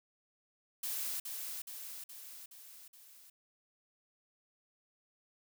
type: noise with echo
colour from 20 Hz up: blue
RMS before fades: -38 dBFS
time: 0.83-1.2 s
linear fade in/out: 5 ms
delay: 420 ms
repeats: 5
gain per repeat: -4 dB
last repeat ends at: 3.3 s
effects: none